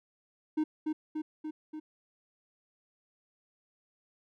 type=tone with echo; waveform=triangle; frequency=308.9 Hz; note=D#4; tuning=12 cents flat; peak=-24 dBFS; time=0.57-0.64 s; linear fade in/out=10 ms; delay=290 ms; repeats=4; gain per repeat=-3 dB; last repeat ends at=1.8 s; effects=none